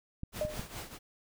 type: clicks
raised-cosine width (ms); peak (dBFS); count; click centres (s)
5; -25; 3; 0.234 / 0.451 / 0.595
type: noise with tremolo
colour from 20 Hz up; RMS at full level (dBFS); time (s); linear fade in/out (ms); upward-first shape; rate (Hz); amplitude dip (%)
pink; -40; 0.32-0.99; 50; triangle; 4.8; 80
type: tone with exponential decay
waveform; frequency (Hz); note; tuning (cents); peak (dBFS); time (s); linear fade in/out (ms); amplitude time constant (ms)
sine; 608; D#5; -40; -27; 0.41-0.69; 2; 60
effects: none